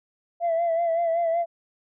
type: tone with vibrato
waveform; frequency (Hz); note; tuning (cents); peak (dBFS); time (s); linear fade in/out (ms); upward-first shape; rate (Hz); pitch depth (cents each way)
sine; 672; E5; +33; -19; 0.4-1.46; 50; sine; 5.3; 47
effects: tanh soft clip ceiling -18 dBFS